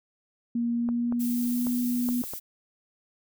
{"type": "tone with pitch glide", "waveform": "sine", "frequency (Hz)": [235.9, 244.4], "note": ["A#3", "B3"], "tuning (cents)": [21, -18], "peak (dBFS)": -24, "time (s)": [0.55, 2.22], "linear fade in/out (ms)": 5, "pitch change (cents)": 61, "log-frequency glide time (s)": [0.73, 1.73]}
{"type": "clicks", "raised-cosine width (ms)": 1, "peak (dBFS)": -24, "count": 6, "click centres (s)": [0.889, 1.124, 1.669, 2.088, 2.238, 2.336]}
{"type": "noise", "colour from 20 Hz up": "violet", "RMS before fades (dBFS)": -37, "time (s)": [1.19, 2.4], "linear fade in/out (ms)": 20}
{"effects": []}